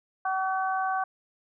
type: harmonic tone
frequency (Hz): 379.7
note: F#4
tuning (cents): +45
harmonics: 2 / 3 / 4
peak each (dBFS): -27 / -31 / -33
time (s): 0.25-1.04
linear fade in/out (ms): 5
effects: none